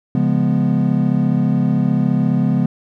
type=chord; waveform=triangle; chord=C# dominant seventh; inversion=none; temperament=equal with one note detuned; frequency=138.59 / 172.61 / 207.7 / 246.9 Hz; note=C#3 / E#3 / G#3 / B3; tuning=0 / -20 / 0 / 0 cents; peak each=-17 dBFS; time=0.15-2.66 s; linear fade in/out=2 ms; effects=none